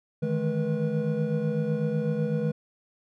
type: tone cluster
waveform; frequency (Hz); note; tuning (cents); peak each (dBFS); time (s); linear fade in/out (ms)
triangle; 151.8 / 159.8 / 213.1 / 485.1; D#3 / D#3 / G#3 / B4; -42 / +47 / +45 / -31; -28; 0.22-2.52; 10
effects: none